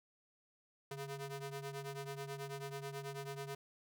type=ring-modulated tone; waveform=sawtooth; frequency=277.2 Hz; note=C#4; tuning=in tune; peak=-36 dBFS; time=0.91-3.55 s; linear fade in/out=5 ms; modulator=134 Hz; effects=none